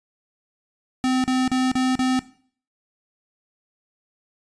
square tone bursts, 257.4 Hz, C4, 28 cents flat, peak -19 dBFS, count 5, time 1.04-2.192 s, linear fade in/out 0 ms, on 200 ms, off 38 ms, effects noise-tail reverb RT60 0.5 s tail -17 dB re dry + resampled to 22050 Hz

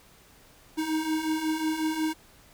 square beating tone pair, 310.6 / 316.1 Hz, D#4 / D#4, -3 / +27 cents, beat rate 5.5 Hz, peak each -33 / -28 dBFS, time 0.77-2.14 s, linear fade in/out 20 ms, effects pink hiss -56 dBFS RMS until 2.53 s

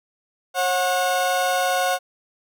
30% pulse tone pair together, 542.2 / 730 Hz, C#5 / F#5, -38 / -24 cents, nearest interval perfect fourth, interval 514 cents, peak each -21 / -18 dBFS, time 0.54-1.99 s, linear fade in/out 50 ms, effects none

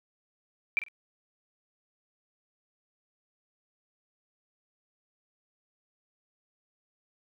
sine tone with echo, 2345 Hz, D7, 3 cents flat, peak -22 dBFS, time 0.77-0.79 s, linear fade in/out 0 ms, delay 47 ms, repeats 2, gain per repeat -13 dB, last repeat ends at 0.884 s, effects none

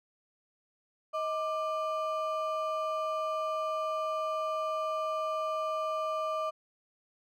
triangle ring-modulated tone, 907 Hz, A#5, 48 cents flat, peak -25 dBFS, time 1.13-6.51 s, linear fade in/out 20 ms, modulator 277 Hz, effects none

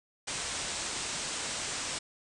white low-pass noise, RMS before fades -36 dBFS, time 0.27-1.99 s, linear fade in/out 10 ms, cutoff 9000 Hz, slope 96 dB/octave, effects none

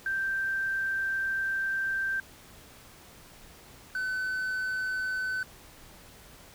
sine / triangle tone pair in turn, 1568 / 1515.5 Hz, G6 / F#6, 0 / +41 cents, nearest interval minor second, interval 59 cents, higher first, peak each -27 dBFS, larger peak neither, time 0.06-2.2 / 3.95-5.43 s, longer first, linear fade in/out 2 ms, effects pink hiss -52 dBFS RMS until 6.54 s

